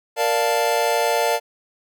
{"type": "chord", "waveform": "square", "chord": "Bb major seventh", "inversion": "none", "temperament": "equal", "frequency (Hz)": [466.2, 587.3, 698.5, 880], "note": ["Bb4", "D5", "F5", "A5"], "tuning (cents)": [0, 0, 0, 0], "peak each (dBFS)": -24, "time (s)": [0.16, 1.4], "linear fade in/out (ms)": 50, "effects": []}